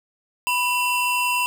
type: tone pair together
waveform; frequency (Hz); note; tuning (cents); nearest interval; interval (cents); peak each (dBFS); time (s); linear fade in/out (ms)
square; 987.8 / 2713; B5 / E7; 0 / +49; octave + perfect fourth; 1749; -23; 0.47-1.46; 0
effects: none